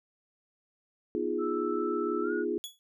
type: chord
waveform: sine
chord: F half-diminished seventh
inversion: second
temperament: equal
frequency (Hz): 246.9 / 311.1 / 349.2 / 415.3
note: Cb4 / Eb4 / F4 / Ab4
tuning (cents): 0 / 0 / 0 / 0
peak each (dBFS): -37 / -35 / -32 / -32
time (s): 1.15-2.58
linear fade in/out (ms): 0
type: tone with pitch glide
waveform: sine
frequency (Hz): 1318.5 to 1446.2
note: E6 to F#6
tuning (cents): 0 to -40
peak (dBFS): -36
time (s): 1.38-2.45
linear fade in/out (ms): 50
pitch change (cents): +160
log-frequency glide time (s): 2.22-2.32
type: tone with exponential decay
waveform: sawtooth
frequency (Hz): 3381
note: G#7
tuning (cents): +30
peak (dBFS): -31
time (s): 2.64-2.79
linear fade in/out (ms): 0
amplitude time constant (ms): 32
effects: none